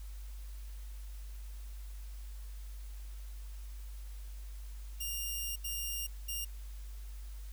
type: tone bursts at uneven times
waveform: 5% pulse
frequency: 2819 Hz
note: F7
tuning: 16 cents sharp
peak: -27 dBFS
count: 3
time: 5-5.56 / 5.64-6.07 / 6.28-6.45 s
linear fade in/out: 10 ms
effects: added 50 Hz sine -42 dBFS peak until 7.52 s + white hiss -60 dBFS RMS until 7.52 s